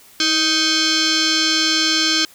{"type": "tone with frequency modulation", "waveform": "sine", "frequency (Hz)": 620, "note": "D#5", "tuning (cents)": -6, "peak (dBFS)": -14, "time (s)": [0.2, 2.25], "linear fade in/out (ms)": 2, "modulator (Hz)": 940, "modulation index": 5.7, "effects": ["white hiss -47 dBFS RMS until 2.34 s"]}